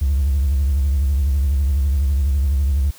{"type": "tone with vibrato", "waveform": "triangle", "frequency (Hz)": 69.3, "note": "C#2", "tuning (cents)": 0, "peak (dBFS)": -11, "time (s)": [0.01, 2.91], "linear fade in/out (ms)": 10, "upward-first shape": "triangle", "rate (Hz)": 12, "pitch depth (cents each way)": 160, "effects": ["tanh soft clip ceiling -11 dBFS", "white hiss -45 dBFS RMS until 2.98 s"]}